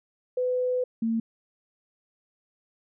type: tone pair in turn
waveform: sine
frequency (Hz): 502 / 226.7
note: B4 / A#3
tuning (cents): +28 / -48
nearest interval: octave + major second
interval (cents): 1376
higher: first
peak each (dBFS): -23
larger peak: neither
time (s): 0.37-0.84 / 1.02-1.2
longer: first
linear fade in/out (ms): 5
effects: none